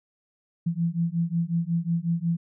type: beating tone pair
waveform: sine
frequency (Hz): 166 / 171.5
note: E3 / F3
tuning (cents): +12 / -31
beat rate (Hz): 5.5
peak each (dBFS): -26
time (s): 0.66-2.37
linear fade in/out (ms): 10
effects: none